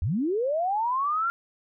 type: linear sweep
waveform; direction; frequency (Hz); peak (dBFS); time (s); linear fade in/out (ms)
sine; up; 67.5 to 1400; -23; 0.02-1.3; 0
effects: none